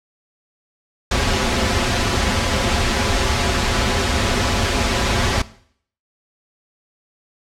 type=noise with comb filter; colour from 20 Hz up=pink; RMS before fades=-18 dBFS; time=1.11-5.42 s; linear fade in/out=5 ms; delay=6.5 ms; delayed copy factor=-0.65; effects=noise-tail reverb RT60 0.6 s tail -18 dB re dry + low-pass 6000 Hz 12 dB/octave